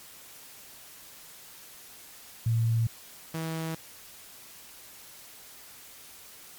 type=tone pair in turn; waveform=sine / sawtooth; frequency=114.4 / 161.79 Hz; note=A#2 / E3; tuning=-32 / -32 cents; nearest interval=tritone; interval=600 cents; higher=second; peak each=-22 / -27 dBFS; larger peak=first; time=2.46-2.87 / 3.34-3.75 s; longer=neither; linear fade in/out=5 ms; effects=white hiss -49 dBFS RMS until 6.58 s + MP3 96 kbps